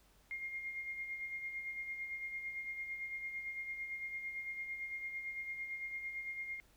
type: tone with tremolo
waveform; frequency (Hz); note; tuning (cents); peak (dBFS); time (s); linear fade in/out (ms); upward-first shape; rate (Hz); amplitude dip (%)
sine; 2126; C7; +27; -38; 0.31-6.6; 0; sine; 8.9; 50
effects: added 47 Hz sine -69 dBFS peak until 6.76 s + pink hiss -69 dBFS RMS until 6.76 s